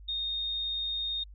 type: tone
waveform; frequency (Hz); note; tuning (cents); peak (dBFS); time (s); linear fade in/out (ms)
sine; 3691; A#7; -18; -30; 0.08-1.24; 10
effects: added 50 Hz sine -46 dBFS peak until 1.34 s